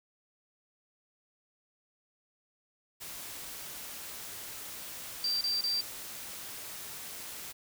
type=noise; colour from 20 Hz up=white; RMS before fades=-43 dBFS; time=3-7.53 s; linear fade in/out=20 ms
type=tone bursts; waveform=sine; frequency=4690 Hz; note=D8; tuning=3 cents flat; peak=-28 dBFS; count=3; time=5.24-5.808 s; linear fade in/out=2 ms; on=170 ms; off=29 ms
effects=none